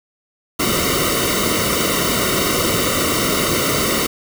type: noise with comb filter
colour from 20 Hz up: pink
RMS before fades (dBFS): -18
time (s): 0.59-4.07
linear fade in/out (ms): 10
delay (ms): 1.2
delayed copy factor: -0.95
effects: none